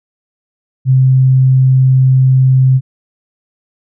sine tone, 130.81 Hz, C3, in tune, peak -5 dBFS, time 0.85-2.81 s, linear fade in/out 50 ms, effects none

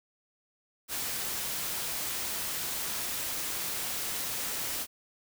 white noise, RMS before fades -34 dBFS, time 0.88-4.87 s, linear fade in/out 50 ms, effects none

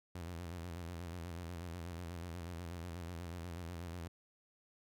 sawtooth tone with vibrato, 86 Hz, F2, 26 cents flat, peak -39 dBFS, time 0.15-4.08 s, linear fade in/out 5 ms, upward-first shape square, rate 8.2 Hz, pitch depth 68 cents each way, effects none

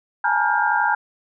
sine tone cluster, 827 / 877 / 950 / 1410 / 1594 Hz, G#5 / A5 / A#5 / F6 / G6, -8 / -6 / +33 / +16 / +28 cents, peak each -23 dBFS, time 0.24-0.95 s, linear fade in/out 5 ms, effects none

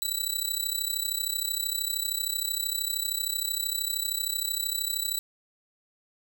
15% pulse tone with amplitude modulation, 3951 Hz, B7, in tune, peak -17 dBFS, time 0.02-5.19 s, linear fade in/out 0 ms, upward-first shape sine, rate 33 Hz, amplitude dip 80%, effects none

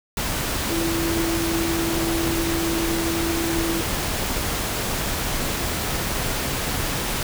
sine tone in noise, 332.6 Hz, E4, 16 cents sharp, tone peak -23 dBFS, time 0.7-3.81 s, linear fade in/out 2 ms, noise pink, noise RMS -25 dBFS, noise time 0.17-7.23 s, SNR -1 dB, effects none

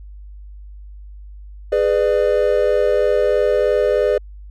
triangle chord, G# diminished, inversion none, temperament just, 415.3 / 498.4 / 598 Hz, G#4 / B4 / D5, 0 / +16 / +31 cents, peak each -16 dBFS, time 1.72-4.18 s, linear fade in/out 5 ms, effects added 50 Hz sine -34 dBFS peak until 4.5 s

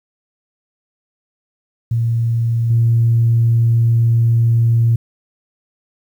sine tone with level steps, 115.9 Hz, A#2, 10 cents flat, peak -13 / -9 dBFS, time 1.91-4.96 s, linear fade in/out 5 ms, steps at 2.7 s, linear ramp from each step 2 ms, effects tanh soft clip ceiling -5 dBFS + 8-bit

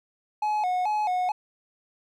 triangle tone with vibrato, 786 Hz, G5, 4 cents sharp, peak -21 dBFS, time 0.42-1.32 s, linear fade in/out 5 ms, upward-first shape square, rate 2.3 Hz, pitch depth 130 cents each way, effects none

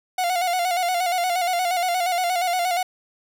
45% pulse tone with vibrato, 716 Hz, F5, 43 cents sharp, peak -20 dBFS, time 0.18-2.83 s, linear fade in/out 5 ms, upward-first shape square, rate 8.5 Hz, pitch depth 54 cents each way, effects none

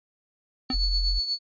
sine tone with tremolo, 4435 Hz, C#8, in tune, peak -22 dBFS, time 0.69-1.39 s, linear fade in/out 50 ms, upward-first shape triangle, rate 8.3 Hz, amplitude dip 65%
square tone with exponential decay, 257.1 Hz, C4, 30 cents flat, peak -23 dBFS, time 0.7-0.78 s, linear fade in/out 2 ms, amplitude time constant 16 ms
sine tone, 43.84 Hz, F1, 7 cents sharp, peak -23 dBFS, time 0.73-1.2 s, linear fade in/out 20 ms
effects resampled to 11025 Hz

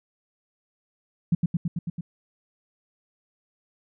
sine tone with echo, 170 Hz, F3, 46 cents flat, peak -16 dBFS, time 1.32-1.35 s, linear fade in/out 5 ms, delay 110 ms, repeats 6, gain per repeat -2 dB, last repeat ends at 2.01 s, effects none

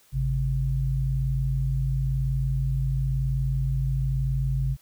sine tone pair together, 53.3 / 134.3 Hz, G#1 / C3, +46 / +46 cents, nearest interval octave + major third, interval 1600 cents, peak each -26 / -24 dBFS, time 0.12-4.77 s, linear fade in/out 50 ms, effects white hiss -59 dBFS RMS until 4.81 s

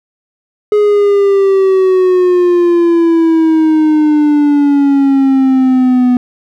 triangle exponential sweep, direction down, 420 to 246.9 Hz, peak -4 dBFS, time 0.72-6.17 s, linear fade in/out 2 ms, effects none

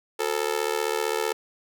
sawtooth tone with amplitude modulation, 440 Hz, A4, in tune, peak -16 dBFS, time 0.19-1.33 s, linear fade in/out 10 ms, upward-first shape sine, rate 75.5 Hz, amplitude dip 100%, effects none

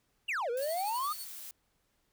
triangle exponential two-way sweep, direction down then up, 2992 to 459.1 to 1273 Hz, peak -29 dBFS, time 0.28-1.13 s, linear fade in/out 10 ms, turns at 0.5 s
blue noise, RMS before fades -45 dBFS, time 0.57-1.51 s, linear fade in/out 2 ms
15% pulse tone with tremolo, 4435 Hz, C#8, in tune, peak -33 dBFS, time 0.61-1.27 s, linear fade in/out 20 ms, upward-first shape triangle, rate 12 Hz, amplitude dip 85%
effects pink hiss -75 dBFS RMS until 2.12 s

